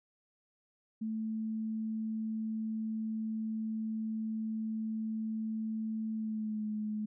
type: tone with pitch glide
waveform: sine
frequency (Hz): 220 to 213.2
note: A3 to G#3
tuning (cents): 0 to +46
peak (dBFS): -33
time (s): 1.01-7.06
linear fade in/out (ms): 10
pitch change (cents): -54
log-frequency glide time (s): 6.14-6.66
effects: none